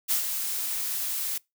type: noise with ADSR envelope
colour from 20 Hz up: blue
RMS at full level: -23 dBFS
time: 0.08-1.38 s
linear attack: 34 ms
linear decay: 110 ms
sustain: -7 dB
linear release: 6 ms
effects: noise-tail reverb RT60 0.2 s tail -24 dB re dry